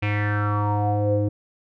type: tone with low-pass filter sweep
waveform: square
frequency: 103.83 Hz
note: G#2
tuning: in tune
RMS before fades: -22 dBFS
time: 0.02-1.29 s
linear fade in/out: 10 ms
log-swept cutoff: 2500 to 410 Hz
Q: 6.4
effects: none